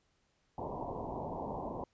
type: low-pass noise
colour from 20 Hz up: white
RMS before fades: -40 dBFS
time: 0.58-1.84 s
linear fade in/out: 2 ms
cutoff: 1000 Hz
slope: 96 dB/octave
effects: pink hiss -75 dBFS RMS until 1.93 s + resampled to 16000 Hz